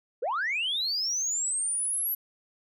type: linear sweep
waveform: sine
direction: up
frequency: 414.1 to 11840 Hz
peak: -25 dBFS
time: 0.22-2.15 s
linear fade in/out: 10 ms
effects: tanh soft clip ceiling -23 dBFS